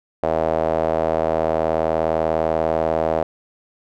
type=tone with band-pass filter; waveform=sawtooth; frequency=80.3 Hz; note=E2; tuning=45 cents flat; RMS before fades=-20 dBFS; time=0.23-3.23 s; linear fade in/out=0 ms; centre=620 Hz; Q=3.6; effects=none